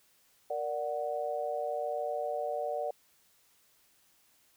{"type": "chord", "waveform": "sine", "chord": "Bb augmented", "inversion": "none", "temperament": "equal", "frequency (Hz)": [466.2, 587.3, 740], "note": ["Bb4", "D5", "F#5"], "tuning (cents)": [0, 0, 0], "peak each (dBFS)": [-38, -34, -36], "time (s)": [0.5, 2.91], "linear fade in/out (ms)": 5, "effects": ["white hiss -67 dBFS RMS until 4.56 s"]}